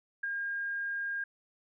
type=tone with ADSR envelope; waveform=sine; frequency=1615 Hz; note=G#6; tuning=49 cents flat; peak=-29 dBFS; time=0.23-1.24 s; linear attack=8 ms; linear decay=13 ms; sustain=-3 dB; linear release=4 ms; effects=none